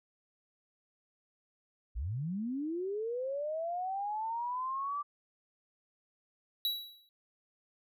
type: linear sweep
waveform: sine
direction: up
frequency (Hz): 47 to 1174.7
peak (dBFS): -33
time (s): 1.95-5.03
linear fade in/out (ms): 20
type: tone with exponential decay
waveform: square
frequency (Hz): 3906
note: B7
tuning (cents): -20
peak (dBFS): -28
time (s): 6.65-7.09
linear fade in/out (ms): 1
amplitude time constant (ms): 94
effects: none